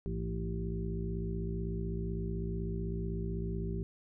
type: harmonic tone with a mistuned harmonic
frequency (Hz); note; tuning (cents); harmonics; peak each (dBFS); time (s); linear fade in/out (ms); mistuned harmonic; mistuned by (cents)
55.9; A1; +28; 1 / 2 / 3 / 4 / 6 / 7; -37 / -41 / -38 / -44 / -47 / -42; 0.06-3.83; 0; 2; -100
effects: none